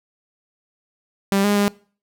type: tone with pitch steps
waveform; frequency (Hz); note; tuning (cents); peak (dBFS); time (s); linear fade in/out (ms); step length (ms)
sawtooth; 197.1 / 205 / 203.1; G3 / G#3 / G#3; +10 / -22 / -38; -12; 1.32-1.68; 0; 120
effects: noise-tail reverb RT60 0.4 s tail -22 dB re dry